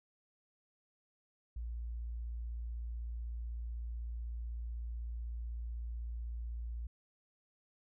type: tone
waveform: sine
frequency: 58 Hz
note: A#1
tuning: 8 cents flat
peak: -38 dBFS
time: 1.56-6.87 s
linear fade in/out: 5 ms
effects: none